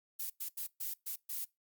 violet noise bursts at uneven times, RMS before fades -39 dBFS, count 6, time 0.19-0.3 / 0.4-0.49 / 0.57-0.67 / 0.8-0.94 / 1.06-1.16 / 1.29-1.45 s, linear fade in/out 10 ms, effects noise-tail reverb RT60 0.2 s tail -23 dB re dry + Opus 48 kbps

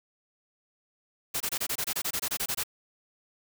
white noise bursts, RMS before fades -30 dBFS, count 15, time 1.34-2.636 s, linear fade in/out 10 ms, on 64 ms, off 24 ms, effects none

